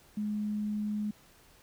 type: tone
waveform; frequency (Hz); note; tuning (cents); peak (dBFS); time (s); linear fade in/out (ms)
sine; 210; G#3; +19; -30; 0.17-1.11; 5
effects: pink hiss -60 dBFS RMS until 1.62 s